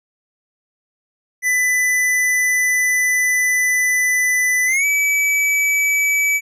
square tone with pitch glide, 1997 to 2294 Hz, B6 to D7, +19 to -41 cents, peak -15 dBFS, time 1.42-6.41 s, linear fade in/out 50 ms, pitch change +240 cents, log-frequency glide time 4.66-4.85 s, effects resampled to 32000 Hz

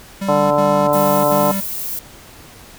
square tone bursts, 196 Hz, G3, in tune, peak -21 dBFS, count 4, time 0.21-1.608 s, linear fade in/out 10 ms, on 300 ms, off 66 ms
harmonic tone, 146.83 Hz, D3, in tune, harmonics 1 / 2 / 3 / 4 / 5 / 6 / 7 / 9, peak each -26 / -23 / -26 / -15 / -23 / -23 / -20 / -25 dBFS, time 0.28-1.52 s, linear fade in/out 10 ms
violet noise, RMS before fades -25 dBFS, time 0.93-1.99 s, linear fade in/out 2 ms
effects pink hiss -41 dBFS RMS until 2.78 s

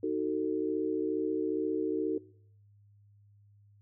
sine chord, D# diminished, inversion none, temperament just, 311.1 / 373.4 / 448 Hz, D#4 / F#4 / A4, 0 / +16 / +31 cents, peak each -33 dBFS, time 0.03-2.18 s, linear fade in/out 5 ms, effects noise-tail reverb RT60 0.6 s tail -21 dB re dry + added 102 Hz sine -58 dBFS peak until 3.81 s

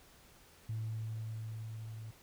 sine tone with level ramp, 110.8 Hz, A2, 13 cents sharp, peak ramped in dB -34 to -43 dBFS, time 0.69-2.11 s, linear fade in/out 5 ms, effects tanh soft clip ceiling -31 dBFS + pink hiss -61 dBFS RMS until 2.22 s

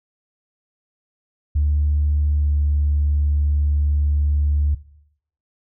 sine tone with pitch glide, 73.8 to 73.12 Hz, D2 to D2, +9 to -7 cents, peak -14 dBFS, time 1.55-4.75 s, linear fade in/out 10 ms, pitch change -16 cents, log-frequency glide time 2.37-2.49 s, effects noise-tail reverb RT60 0.7 s tail -18 dB re dry + tanh soft clip ceiling -11 dBFS

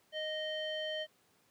square tone with low-pass filter, 620 Hz, D#5, 6 cents flat, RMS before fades -38 dBFS, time 0.12-1.07 s, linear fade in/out 50 ms, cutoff 2900 Hz, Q 5.4, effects pink hiss -70 dBFS RMS until 1.5 s + high-pass 150 Hz 12 dB/octave

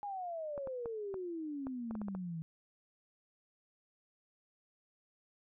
sine exponential sweep, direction down, 833 to 157.8 Hz, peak -38 dBFS, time 0.03-2.42 s, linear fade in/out 0 ms
clicks, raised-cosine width 1 ms, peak -31 dBFS, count 10, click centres 0.578 / 0.673 / 0.858 / 1.142 / 1.669 / 1.91 / 1.953 / 2.016 / 2.084 / 2.15 s
effects none

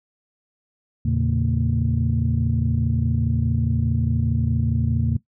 sine tone cluster, 81.5 / 113.9 / 138.7 / 228.4 Hz, E2 / A#2 / C#3 / A#3, -19 / -40 / +1 / -35 cents, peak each -23 / -22 / -24 / -25 dBFS, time 1.05-5.17 s, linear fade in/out 5 ms, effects noise-tail reverb RT60 0.1 s tail -17 dB re dry + tanh soft clip ceiling -9 dBFS

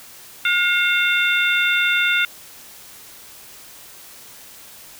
harmonic tone with a mistuned harmonic, 715 Hz, F5, 41 cents sharp, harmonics 2 / 3 / 4 / 5, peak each -19 / -21 / -22 / -23 dBFS, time 0.45-2.25 s, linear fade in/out 2 ms, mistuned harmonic 4, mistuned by -78 cents, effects white hiss -42 dBFS RMS until 4.99 s

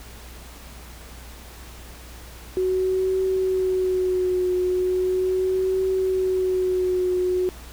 sine tone with vibrato, 370.8 Hz, F#4, 4 cents sharp, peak -19 dBFS, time 2.57-7.49 s, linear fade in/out 0 ms, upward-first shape triangle, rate 0.38 Hz, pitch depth 35 cents each way, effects added 60 Hz sine -41 dBFS peak until 7.72 s + pink hiss -44 dBFS RMS until 7.72 s

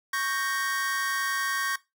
45% pulse chord, G diminished, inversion second, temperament equal, 1108.7 / 1568 / 1864.7 Hz, Db6 / G6 / Bb6, 0 / 0 / 0 cents, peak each -31 dBFS, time 0.13-1.76 s, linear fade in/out 5 ms, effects noise-tail reverb RT60 0.2 s tail -18 dB re dry

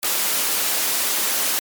white high-pass noise, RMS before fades -21 dBFS, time 0.03-1.59 s, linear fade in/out 0 ms, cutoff 260 Hz, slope 12 dB/octave, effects MP3 96 kbps

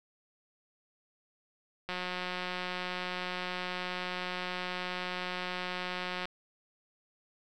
click train, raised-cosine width 0.3 ms, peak -20 dBFS, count 791, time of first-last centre 1.89-6.255 s, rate 181 Hz, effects none

